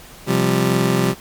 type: chord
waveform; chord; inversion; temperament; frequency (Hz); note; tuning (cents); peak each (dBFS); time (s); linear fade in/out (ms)
25% pulse; C suspended fourth; none; just; 130.81 / 174.42 / 196.22; C3 / F3 / G3; 0 / -2 / +2; -16; 0.26-1.15; 50
effects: pink hiss -41 dBFS RMS until 1.2 s + MP3 96 kbps